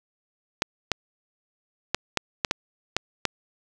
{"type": "clicks", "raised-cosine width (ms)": 0.2, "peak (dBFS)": -4, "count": 8, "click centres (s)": [0.621, 0.917, 1.946, 2.173, 2.448, 2.511, 2.966, 3.253], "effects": []}